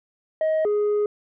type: tone pair in turn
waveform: sine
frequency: 630 / 416.2 Hz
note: D#5 / G#4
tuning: +21 / +4 cents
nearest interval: perfect fifth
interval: 717 cents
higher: first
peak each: -16 dBFS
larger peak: neither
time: 0.41-0.65 / 0.65-1.06 s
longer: second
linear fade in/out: 2 ms
effects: tanh soft clip ceiling -18 dBFS